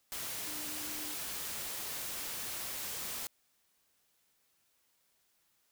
sine tone in noise, 301.9 Hz, D4, 48 cents sharp, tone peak -49 dBFS, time 0.47-1.14 s, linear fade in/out 0 ms, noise white, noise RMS -40 dBFS, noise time 0.12-3.27 s, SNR -12 dB, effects white hiss -74 dBFS RMS until 5.71 s

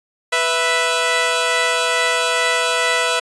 10% pulse tone pair together, 493.9 / 659.3 Hz, B4 / E5, 0 / 0 cents, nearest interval perfect fourth, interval 500 cents, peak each -10 dBFS, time 0.32-3.2 s, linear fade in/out 10 ms, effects resampled to 22050 Hz

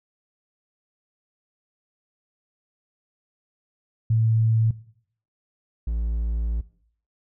sine / triangle tone pair in turn, 112 / 56.52 Hz, A2 / A1, +31 / +47 cents, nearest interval octave, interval 1184 cents, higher first, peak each -17 / -21 dBFS, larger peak first, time 4.1-4.71 / 5.87-6.61 s, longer second, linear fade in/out 5 ms, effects noise-tail reverb RT60 0.6 s tail -18 dB re dry

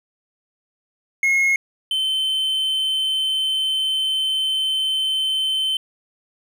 triangle tone pair in turn, 2163 / 3078 Hz, C#7 / G7, -43 / -32 cents, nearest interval tritone, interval 611 cents, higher second, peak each -13 / -17 dBFS, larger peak first, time 1.23-1.56 / 1.91-5.77 s, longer second, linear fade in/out 2 ms, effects none

